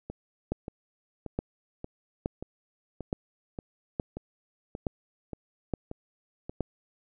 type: two click trains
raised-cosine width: 2 ms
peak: -15 / -23 dBFS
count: 8 / 12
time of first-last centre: 0.52-6.607 / 0.1-6.495 s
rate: 1.15 / 1.72 Hz
effects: none